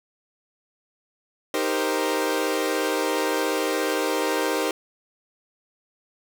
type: chord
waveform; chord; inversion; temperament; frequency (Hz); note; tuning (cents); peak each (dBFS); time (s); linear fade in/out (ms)
sawtooth; C minor seventh; first; equal; 311.1 / 392 / 466.2 / 523.3; Eb4 / G4 / Bb4 / C5; 0 / 0 / 0 / 0; -24; 1.54-4.71; 2
effects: none